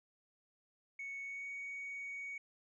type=tone with pitch glide; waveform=sine; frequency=2217 to 2239 Hz; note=C#7 to C#7; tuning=0 to +17 cents; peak=-40 dBFS; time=0.99-2.38 s; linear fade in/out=5 ms; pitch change=+17 cents; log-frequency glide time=1.22-1.5 s; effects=tanh soft clip ceiling -39 dBFS